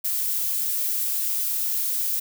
violet noise, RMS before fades -25 dBFS, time 0.04-2.2 s, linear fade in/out 10 ms, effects none

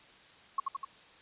sine tone with echo, 1092 Hz, C#6, 26 cents flat, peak -26 dBFS, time 0.58-0.6 s, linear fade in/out 5 ms, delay 83 ms, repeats 3, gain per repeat -3 dB, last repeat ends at 0.849 s, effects white hiss -57 dBFS RMS until 1.21 s + resampled to 8000 Hz

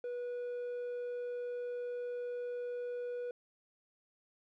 triangle tone with quantisation, 487.6 Hz, B4, 22 cents flat, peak -35 dBFS, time 0.04-3.31 s, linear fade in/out 2 ms, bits 10, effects low-pass 3000 Hz 12 dB/octave

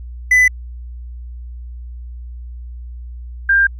triangle / sine tone pair in turn, 2000 / 1594.1 Hz, B6 / G6, +21 / +29 cents, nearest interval major third, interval 392 cents, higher first, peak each -6 / -9 dBFS, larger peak first, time 0.31-0.48 / 3.49-3.67 s, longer second, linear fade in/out 5 ms, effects added 60 Hz sine -28 dBFS peak until 3.79 s

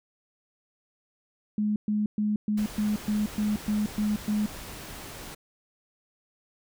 sine tone bursts, 210.4 Hz, G#3, 23 cents sharp, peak -23 dBFS, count 10, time 1.58-4.46 s, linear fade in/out 2 ms, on 180 ms, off 120 ms
pink noise, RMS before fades -41 dBFS, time 2.57-5.35 s, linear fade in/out 10 ms
effects none

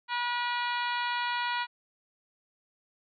harmonic tone with a mistuned harmonic, 483.1 Hz, B4, 38 cents flat, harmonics 2 / 3 / 4 / 5 / 6 / 7 / 8 / 9, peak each -31 / -35 / -37 / -39 / -41 / -42 / -43 / -44 dBFS, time 0.08-1.67 s, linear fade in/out 50 ms, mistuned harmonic 8, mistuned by +17 cents, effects none

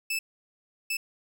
sawtooth tone bursts at uneven times, 2626 Hz, E7, 7 cents flat, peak -24 dBFS, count 2, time 0.1-0.19 / 0.9-0.97 s, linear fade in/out 5 ms, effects none

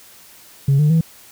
sine tone with pitch steps, 138.4 / 150.06 / 162.7 Hz, C#3 / D3 / E3, -2 / +38 / -22 cents, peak -9 dBFS, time 0.68-1.01 s, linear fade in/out 5 ms, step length 110 ms, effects tanh soft clip ceiling -9 dBFS + white hiss -45 dBFS RMS until 1.31 s

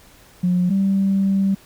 sine tone pair in turn, 179.3 / 194.9 Hz, F3 / G3, +46 / -10 cents, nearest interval minor second, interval 144 cents, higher second, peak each -14 dBFS, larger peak neither, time 0.43-0.7 / 0.7-1.55 s, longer second, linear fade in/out 10 ms, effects tanh soft clip ceiling -10 dBFS + pink hiss -49 dBFS RMS until 1.65 s

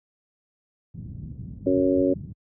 white low-pass noise, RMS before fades -36 dBFS, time 0.94-2.33 s, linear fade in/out 10 ms, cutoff 180 Hz, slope 24 dB/octave
harmonic tone, 92.5 Hz, F#2, in tune, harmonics 3 / 4 / 5 / 6, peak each -21 / -24 / -28 / -24 dBFS, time 1.66-2.14 s, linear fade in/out 10 ms
effects high-pass 60 Hz 12 dB/octave

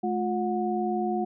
sine tone cluster, 214.9 / 354.1 / 729 Hz, A3 / F4 / F#5, -41 / +24 / -26 cents, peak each -29 dBFS, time 0.03-1.25 s, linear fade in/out 10 ms, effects none

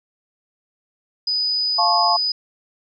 sine tone, 4978 Hz, D#8, in tune, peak -18 dBFS, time 1.27-2.32 s, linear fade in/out 5 ms
sine chord, F augmented, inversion none, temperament just, 698.5 / 873.1 / 1091.3 Hz, F5 / A5 / C#6, 0 / -14 / -27 cents, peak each -20 dBFS, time 1.78-2.17 s, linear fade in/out 10 ms
effects none

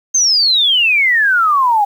sine exponential sweep, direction down, 6430 to 796 Hz, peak -9 dBFS, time 0.14-1.85 s, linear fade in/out 10 ms, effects 7-bit

